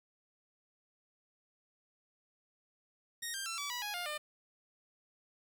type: tone with pitch steps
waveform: 10% pulse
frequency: 1864.7 / 1586.2 / 1349.4 / 1147.9 / 976.4 / 830.6 / 706.6 / 601.1 Hz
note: A#6 / G6 / E6 / D6 / B5 / G#5 / F5 / D5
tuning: 0 / +20 / +40 / -40 / -20 / 0 / +20 / +40 cents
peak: -29 dBFS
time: 3.22-4.18 s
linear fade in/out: 10 ms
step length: 120 ms
effects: 10-bit